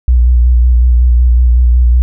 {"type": "tone with vibrato", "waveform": "sine", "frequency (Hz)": 60.7, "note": "B1", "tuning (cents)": -29, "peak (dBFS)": -4, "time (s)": [0.08, 2.02], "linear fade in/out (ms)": 0, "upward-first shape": "square", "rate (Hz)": 5.4, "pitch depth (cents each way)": 31, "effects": []}